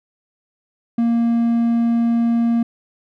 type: tone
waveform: triangle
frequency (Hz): 233.1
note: A#3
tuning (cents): 0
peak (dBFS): -12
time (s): 0.98-2.63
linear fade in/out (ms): 5
effects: none